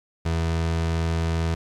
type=tone; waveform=30% pulse; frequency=82.41 Hz; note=E2; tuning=in tune; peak=-19 dBFS; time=0.25-1.55 s; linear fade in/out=10 ms; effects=low-pass 7000 Hz 12 dB/octave + 9-bit